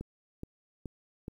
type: click train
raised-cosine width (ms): 3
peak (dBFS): -26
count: 4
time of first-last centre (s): 0.01-1.281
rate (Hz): 2.36
effects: 10-bit